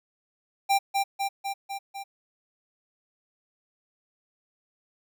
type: tone with echo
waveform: square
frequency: 790 Hz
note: G5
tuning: 13 cents sharp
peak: -20 dBFS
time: 0.69-0.79 s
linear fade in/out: 20 ms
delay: 250 ms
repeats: 5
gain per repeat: -3 dB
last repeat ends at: 2.04 s
effects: none